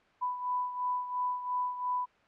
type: beating tone pair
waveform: sine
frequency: 993 / 995.9 Hz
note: B5 / B5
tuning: +9 / +14 cents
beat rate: 2.9 Hz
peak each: -31 / -37 dBFS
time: 0.21-2.06 s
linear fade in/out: 20 ms
effects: white hiss -63 dBFS RMS until 2.27 s + low-pass 2000 Hz 12 dB/octave